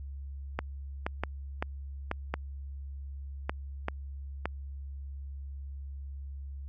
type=clicks; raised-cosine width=0.5 ms; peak=-15 dBFS; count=9; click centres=0.59 / 1.065 / 1.236 / 1.625 / 2.114 / 2.34 / 3.495 / 3.884 / 4.456 s; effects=added 69 Hz sine -38 dBFS peak until 6.68 s